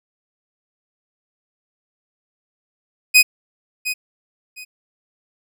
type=tone with echo; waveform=sawtooth; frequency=2502 Hz; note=D#7; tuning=9 cents sharp; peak=-4 dBFS; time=3.14-3.23 s; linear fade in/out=20 ms; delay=710 ms; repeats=2; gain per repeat=-13 dB; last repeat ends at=4.65 s; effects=none